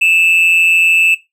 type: tone with amplitude modulation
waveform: triangle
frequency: 2637 Hz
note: E7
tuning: in tune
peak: -3 dBFS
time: 0.01-1.15 s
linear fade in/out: 10 ms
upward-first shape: sine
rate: 173 Hz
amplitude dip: 70%
effects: noise-tail reverb RT60 0.2 s tail -18 dB re dry